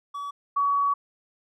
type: tone pair in turn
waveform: triangle / sine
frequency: 1139 / 1130.5 Hz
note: C#6 / C#6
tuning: +47 / +34 cents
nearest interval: unison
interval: 13 cents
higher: first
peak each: -29 / -20 dBFS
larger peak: second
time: 0.14-0.31 / 0.56-0.94 s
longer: second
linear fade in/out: 10 ms
effects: none